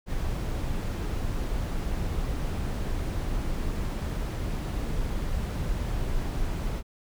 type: noise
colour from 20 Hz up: brown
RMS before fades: -29 dBFS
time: 0.06-6.83 s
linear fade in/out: 50 ms
effects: none